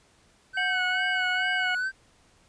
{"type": "tone with vibrato", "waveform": "triangle", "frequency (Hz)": 1516, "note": "F#6", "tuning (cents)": 42, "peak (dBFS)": -24, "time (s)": [0.53, 1.92], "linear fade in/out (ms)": 50, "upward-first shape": "sine", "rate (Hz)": 2.3, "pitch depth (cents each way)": 63}
{"type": "harmonic tone", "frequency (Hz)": 733, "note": "F#5", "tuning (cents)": -16, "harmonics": [1, 3, 4], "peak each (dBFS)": [-32, -31, -32], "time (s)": [0.57, 1.75], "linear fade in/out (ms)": 5}
{"effects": ["pink hiss -61 dBFS RMS until 2.48 s", "resampled to 22050 Hz"]}